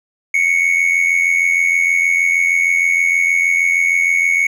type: tone with amplitude modulation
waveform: triangle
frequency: 2212 Hz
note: C#7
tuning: 4 cents flat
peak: -7 dBFS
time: 0.34-4.47 s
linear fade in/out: 5 ms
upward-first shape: sine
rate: 86.4 Hz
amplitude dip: 65%
effects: none